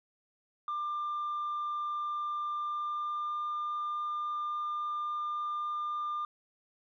sine tone with pitch glide, 1193 to 1200.6 Hz, D6 to D6, +27 to +38 cents, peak -30 dBFS, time 0.68-6.25 s, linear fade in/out 2 ms, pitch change +11 cents, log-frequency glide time 2.54-3.47 s, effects tanh soft clip ceiling -30 dBFS

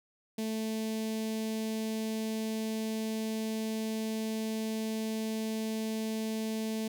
sawtooth tone with notch filter, 220 Hz, A3, in tune, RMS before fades -34 dBFS, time 0.38-6.88 s, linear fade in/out 5 ms, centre 1300 Hz, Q 0.63, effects none

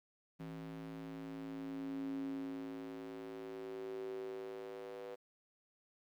square tone with high-pass filter sweep, 54.6 Hz, A1, 13 cents flat, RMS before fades -45 dBFS, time 0.39-5.16 s, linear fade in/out 20 ms, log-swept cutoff 200 to 460 Hz, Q 7.9, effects low-pass 4000 Hz 12 dB/octave + 12-bit

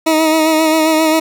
20% pulse tone with vibrato, 316.4 Hz, D#4, 29 cents sharp, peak -5 dBFS, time 0.06-1.2 s, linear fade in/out 10 ms, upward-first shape sine, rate 7.5 Hz, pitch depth 32 cents each way, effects none

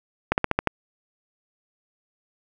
slowing click train, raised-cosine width 0.5 ms, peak -4 dBFS, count 6, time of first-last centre 0.32-0.673 s, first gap 59 ms, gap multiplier 1.09, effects none

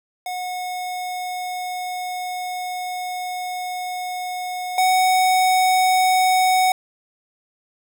square tone pair in turn, 729 / 744.3 Hz, F#5 / F#5, -26 / +10 cents, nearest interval unison, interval 36 cents, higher second, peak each -26 / -15 dBFS, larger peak second, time 0.26-4.78 / 4.78-6.72 s, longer first, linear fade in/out 2 ms, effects none

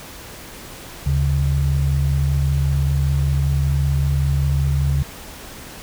sine tone pair together, 73.42 / 138.6 Hz, D2 / C#3, 0 / 0 cents, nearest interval major seventh, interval 1100 cents, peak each -18 dBFS, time 1.06-5.03 s, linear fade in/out 5 ms, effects pink hiss -37 dBFS RMS until 5.82 s

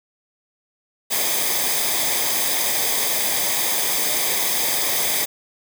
white noise with comb filter, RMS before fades -21 dBFS, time 1.1-5.26 s, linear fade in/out 20 ms, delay 0.71 ms, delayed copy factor -0.65, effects none

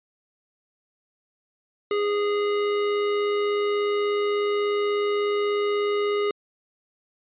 square tone with amplitude modulation, 412.3 Hz, G#4, 13 cents flat, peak -21 dBFS, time 1.91-6.31 s, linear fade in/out 2 ms, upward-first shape sine, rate 96.5 Hz, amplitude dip 25%, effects resampled to 8000 Hz

